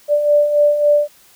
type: beating tone pair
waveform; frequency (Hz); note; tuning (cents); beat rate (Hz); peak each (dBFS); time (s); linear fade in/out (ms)
sine; 585 / 588.6; D5 / D5; -7 / +4; 3.6; -19 / -11; 0.08-1.08; 50
effects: white hiss -49 dBFS RMS until 1.35 s